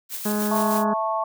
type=noise with tremolo; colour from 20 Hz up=blue; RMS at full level=-30 dBFS; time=0.09-0.85 s; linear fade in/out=50 ms; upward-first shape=square; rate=6.5 Hz; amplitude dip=35%
type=harmonic tone; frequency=209.8 Hz; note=G#3; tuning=18 cents sharp; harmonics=1 / 2 / 3 / 4 / 5 / 6 / 7 / 8; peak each=-23 / -29 / -33 / -35 / -37 / -39 / -40 / -41 dBFS; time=0.25-0.94 s; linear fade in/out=10 ms
type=chord; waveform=sine; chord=A major; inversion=second; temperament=just; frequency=660 / 880 / 1100 Hz; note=E5 / A5 / C#6; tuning=+2 / 0 / -14 cents; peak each=-26 dBFS; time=0.51-1.24 s; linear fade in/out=5 ms
effects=none